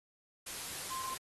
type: tone in noise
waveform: sine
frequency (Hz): 1047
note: C6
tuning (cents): +1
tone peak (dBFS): -39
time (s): 0.9-1.15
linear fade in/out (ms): 10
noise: white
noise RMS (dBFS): -42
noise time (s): 0.46-1.18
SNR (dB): 0
effects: AAC 32 kbps